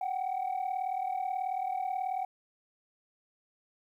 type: tone pair together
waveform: sine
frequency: 740 / 778.4 Hz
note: F#5 / G5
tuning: 0 / -12 cents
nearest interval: minor second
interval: 88 cents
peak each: -31 / -32 dBFS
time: 0.01-2.25 s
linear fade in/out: 5 ms
effects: tanh soft clip ceiling -27 dBFS + 11-bit